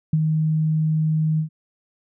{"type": "tone with ADSR envelope", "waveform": "sine", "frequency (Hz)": 156.6, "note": "D#3", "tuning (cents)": 11, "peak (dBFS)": -13, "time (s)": [0.13, 1.49], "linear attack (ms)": 4, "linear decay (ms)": 38, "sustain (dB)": -4, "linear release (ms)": 100, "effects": []}